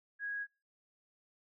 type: tone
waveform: sine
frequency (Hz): 1653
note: G#6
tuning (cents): -9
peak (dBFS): -36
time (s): 0.19-0.47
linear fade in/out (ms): 50
effects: noise-tail reverb RT60 0.3 s tail -22 dB re dry